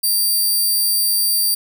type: tone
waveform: 5% pulse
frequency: 4699 Hz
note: D8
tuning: in tune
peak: -8 dBFS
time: 0.03-1.55 s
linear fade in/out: 10 ms
effects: none